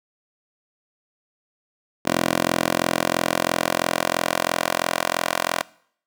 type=tone with high-pass filter sweep; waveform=10% pulse; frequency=43 Hz; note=F1; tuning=26 cents flat; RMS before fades=-23 dBFS; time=2.05-5.63 s; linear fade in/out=10 ms; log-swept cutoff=350 to 740 Hz; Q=1; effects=noise-tail reverb RT60 0.6 s tail -21 dB re dry